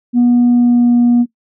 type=tone with pitch glide; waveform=sine; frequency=242.5 to 240.4 Hz; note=B3 to B3; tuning=-31 to -46 cents; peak=-5 dBFS; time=0.13-1.26 s; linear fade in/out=50 ms; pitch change=-15 cents; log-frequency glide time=0.49-0.96 s; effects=noise-tail reverb RT60 0.1 s tail -18 dB re dry + tanh soft clip ceiling -5 dBFS